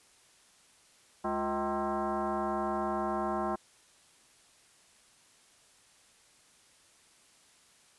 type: tone with frequency modulation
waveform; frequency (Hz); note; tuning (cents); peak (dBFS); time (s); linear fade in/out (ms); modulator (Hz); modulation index
sine; 210.3; G#3; +22; -29; 1.24-3.56; 10; 281; 3.6
effects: white hiss -62 dBFS RMS until 7.98 s + resampled to 24000 Hz